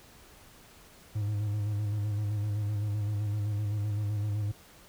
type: tone with vibrato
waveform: triangle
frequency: 104.2 Hz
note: G#2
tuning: 6 cents sharp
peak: -26 dBFS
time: 1.15-4.52 s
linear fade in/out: 10 ms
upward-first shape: square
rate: 7.8 Hz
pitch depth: 35 cents each way
effects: pink hiss -55 dBFS RMS until 4.88 s